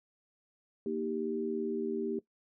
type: chord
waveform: sine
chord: Eb major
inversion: second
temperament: equal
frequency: 233.1 / 311.1 / 392 Hz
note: Bb3 / Eb4 / G4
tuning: 0 / 0 / 0 cents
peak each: -36 / -38 / -34 dBFS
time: 0.86-2.19 s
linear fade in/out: 2 ms
effects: noise-tail reverb RT60 0.1 s tail -18 dB re dry